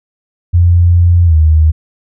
sine tone with pitch glide, 87 to 78.41 Hz, F2 to D#2, -6 to +14 cents, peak -4 dBFS, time 0.53-1.72 s, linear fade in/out 20 ms, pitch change -180 cents, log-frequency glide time 1.25-1.35 s, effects none

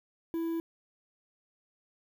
triangle tone with quantisation, 330.8 Hz, E4, 6 cents sharp, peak -28 dBFS, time 0.34-0.6 s, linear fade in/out 0 ms, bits 9, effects none

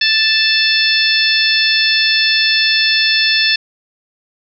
harmonic tone with a mistuned harmonic, 880 Hz, A5, in tune, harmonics 2 / 3 / 4 / 5 / 6, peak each -17 / -17 / -17 / -17 / -17 dBFS, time 0.01-3.56 s, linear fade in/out 5 ms, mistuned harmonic 5, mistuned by -17 cents, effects none

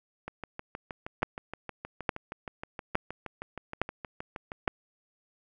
two click trains, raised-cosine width 0.5 ms, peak -10 / -22 dBFS, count 5 / 29, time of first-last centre 1.23-4.678 / 0.28-4.676 s, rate 1.16 / 6.37 Hz, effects none

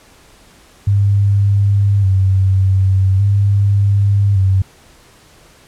sine tone with vibrato, 98 Hz, G2, in tune, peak -9 dBFS, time 0.87-4.62 s, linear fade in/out 5 ms, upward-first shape square, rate 0.43 Hz, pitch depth 43 cents each way, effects pink hiss -46 dBFS RMS until 5.67 s + low-pass 11000 Hz 12 dB/octave

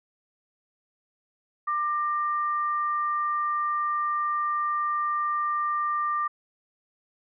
sine tone pair together, 1189 / 1856 Hz, D6 / A#6, +21 / -8 cents, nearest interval minor sixth, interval 771 cents, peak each -24 / -36 dBFS, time 1.67-6.28 s, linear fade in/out 10 ms, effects none

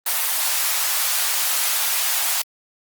white high-pass noise, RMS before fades -21 dBFS, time 0.06-2.42 s, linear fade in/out 5 ms, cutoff 660 Hz, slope 24 dB/octave, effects Opus 24 kbps

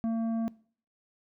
sine tone with tanh clipping, 226.9 Hz, A#3, 47 cents flat, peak -28 dBFS, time 0.04-0.48 s, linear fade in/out 0 ms, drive 8 dB, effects noise-tail reverb RT60 0.5 s tail -22 dB re dry

